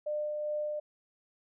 sine tone with tremolo, 600 Hz, D5, 37 cents sharp, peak -30 dBFS, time 0.06-0.8 s, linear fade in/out 10 ms, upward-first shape sine, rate 2.5 Hz, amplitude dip 25%, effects none

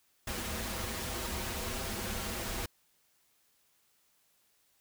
pink noise with comb filter, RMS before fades -37 dBFS, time 0.27-2.66 s, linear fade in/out 5 ms, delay 6.9 ms, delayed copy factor -0.75, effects white hiss -71 dBFS RMS until 4.8 s

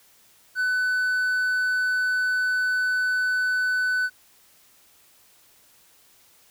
triangle tone, 1500 Hz, F#6, 23 cents sharp, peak -19 dBFS, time 0.55-4.1 s, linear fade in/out 50 ms, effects white hiss -57 dBFS RMS until 6.5 s

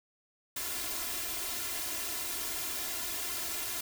white noise with comb filter, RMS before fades -36 dBFS, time 0.56-3.81 s, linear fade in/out 5 ms, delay 2.9 ms, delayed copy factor +0.95, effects none

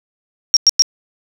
sine tone bursts, 5588 Hz, F8, in tune, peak -5 dBFS, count 3, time 0.54-0.821 s, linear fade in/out 0 ms, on 27 ms, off 100 ms, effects none

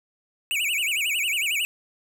square tone with vibrato, 2567 Hz, E7, 47 cents flat, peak -23 dBFS, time 0.51-1.65 s, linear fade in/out 0 ms, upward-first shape sine, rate 11 Hz, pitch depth 250 cents each way, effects none

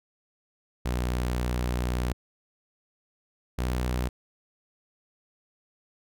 sawtooth tone pair in turn, 61.2 / 61.95 Hz, B1 / B1, -15 / +6 cents, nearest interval unison, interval 21 cents, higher second, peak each -22 / -22 dBFS, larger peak neither, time 0.85-2.13 / 3.58-4.09 s, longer first, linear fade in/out 10 ms, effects none

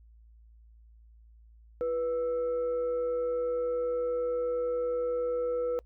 sine tone with frequency modulation, 490.4 Hz, B4, 12 cents flat, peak -27 dBFS, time 1.81-5.79 s, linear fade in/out 0 ms, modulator 831 Hz, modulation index 0.28, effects noise-tail reverb RT60 0.1 s tail -25 dB re dry + added 56 Hz sine -53 dBFS peak until 5.85 s

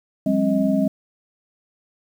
sine tone cluster, 178.9 / 201.7 / 267.3 / 630 Hz, F3 / G3 / C4 / D#5, +42 / +50 / +37 / +21 cents, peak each -27 / -20 / -20 / -24 dBFS, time 0.26-0.88 s, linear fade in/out 5 ms, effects 8-bit

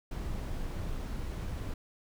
brown noise, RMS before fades -36 dBFS, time 0.11-1.74 s, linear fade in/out 5 ms, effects none

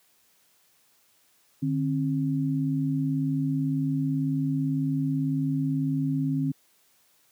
sine tone pair together, 150 / 268.1 Hz, D3 / C4, +37 / +42 cents, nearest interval minor seventh, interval 1005 cents, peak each -26 dBFS, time 1.62-6.52 s, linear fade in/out 10 ms, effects white hiss -64 dBFS RMS until 7.31 s + high-pass 80 Hz 12 dB/octave

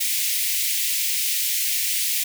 white high-pass noise, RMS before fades -23 dBFS, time 0-2.24 s, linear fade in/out 10 ms, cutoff 2000 Hz, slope 48 dB/octave, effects none

